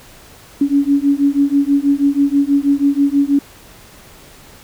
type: beating tone pair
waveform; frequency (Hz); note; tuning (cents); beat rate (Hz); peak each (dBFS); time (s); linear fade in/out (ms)
sine; 279 / 285.2; C#4 / C#4; +11 / +49; 6.2; -14; 0.61-3.39; 5
effects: pink hiss -42 dBFS RMS until 4.63 s